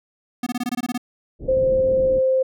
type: tone bursts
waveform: square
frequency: 245.4 Hz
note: B3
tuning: 11 cents flat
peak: -22 dBFS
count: 10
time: 0.43-0.978 s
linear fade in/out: 5 ms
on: 35 ms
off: 22 ms
type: low-pass noise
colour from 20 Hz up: pink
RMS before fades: -31 dBFS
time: 1.39-2.22 s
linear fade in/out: 50 ms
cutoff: 570 Hz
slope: 48 dB/octave
type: tone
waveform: sine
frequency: 523.3 Hz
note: C5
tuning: in tune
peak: -15 dBFS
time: 1.48-2.43 s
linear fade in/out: 10 ms
effects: none